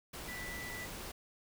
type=tone in noise; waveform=sine; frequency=1975.5 Hz; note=B6; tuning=in tune; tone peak=-43 dBFS; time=0.28-0.86 s; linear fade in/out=10 ms; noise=pink; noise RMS=-45 dBFS; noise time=0.13-1.12 s; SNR=-1 dB; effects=none